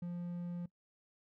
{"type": "tone", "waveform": "triangle", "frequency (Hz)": 174.61, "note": "F3", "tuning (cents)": 0, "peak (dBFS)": -36, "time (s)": [0.02, 0.66], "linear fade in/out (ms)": 5, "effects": ["noise-tail reverb RT60 0.1 s tail -20 dB re dry"]}